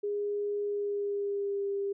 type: tone with pitch glide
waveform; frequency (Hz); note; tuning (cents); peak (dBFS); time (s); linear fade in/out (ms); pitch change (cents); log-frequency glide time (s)
sine; 410.4 to 398.7; G#4 to G4; -21 to +29; -29; 0.03-1.93; 10; -50; 0.63-1.68
effects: none